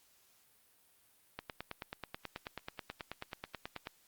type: click train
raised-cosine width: 0.3 ms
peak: -24 dBFS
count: 24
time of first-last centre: 1.39-3.871 s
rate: 9.27 Hz
effects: white hiss -68 dBFS RMS until 4.07 s + Opus 48 kbps